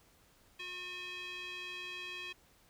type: tone with band-pass filter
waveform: square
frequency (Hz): 361.2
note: F#4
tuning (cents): -42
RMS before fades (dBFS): -44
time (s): 0.59-2.33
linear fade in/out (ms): 10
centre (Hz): 2800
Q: 4.2
effects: pink hiss -66 dBFS RMS until 2.69 s